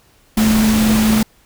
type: tone in noise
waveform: sine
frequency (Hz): 217.6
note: A3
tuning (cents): -19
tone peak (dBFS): -11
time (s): 0.37-1.23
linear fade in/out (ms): 5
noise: pink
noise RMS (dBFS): -20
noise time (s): 0.37-1.23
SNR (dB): +6
effects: pink hiss -53 dBFS RMS until 1.45 s